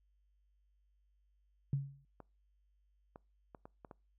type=tone with exponential decay; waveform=sine; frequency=138.59 Hz; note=C#3; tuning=in tune; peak=-28 dBFS; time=1.73-2.05 s; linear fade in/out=2 ms; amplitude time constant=69 ms
type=clicks; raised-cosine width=1 ms; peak=-36 dBFS; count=6; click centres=2.203 / 3.159 / 3.548 / 3.655 / 3.848 / 3.912 s
effects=noise-tail reverb RT60 0.3 s tail -25 dB re dry + added 50 Hz sine -70 dBFS peak until 4.18 s